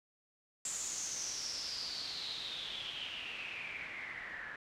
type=noise with low-pass filter sweep; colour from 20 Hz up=white; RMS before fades=-42 dBFS; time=0.65-4.56 s; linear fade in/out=2 ms; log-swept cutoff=7500 to 1700 Hz; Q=8.1; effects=none